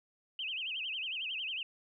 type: tone with vibrato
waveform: sine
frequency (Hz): 2827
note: F7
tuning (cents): +20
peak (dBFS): -35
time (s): 0.39-1.63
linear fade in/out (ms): 2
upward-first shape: sine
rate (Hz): 11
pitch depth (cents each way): 210
effects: none